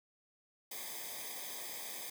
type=noise with comb filter; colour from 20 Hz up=white; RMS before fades=-44 dBFS; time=0.71-2.1 s; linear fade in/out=5 ms; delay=0.71 ms; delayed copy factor=-0.9; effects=none